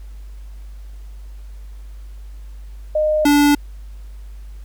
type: tone pair in turn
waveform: sine / square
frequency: 613 / 290.1 Hz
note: D#5 / D4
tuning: -26 / -21 cents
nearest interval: octave + minor second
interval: 1295 cents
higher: first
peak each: -14 / -11 dBFS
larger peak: second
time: 2.95-3.25 / 3.25-3.55 s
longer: neither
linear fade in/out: 5 ms
effects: added 50 Hz sine -32 dBFS peak until 4.64 s + pink hiss -55 dBFS RMS until 4.64 s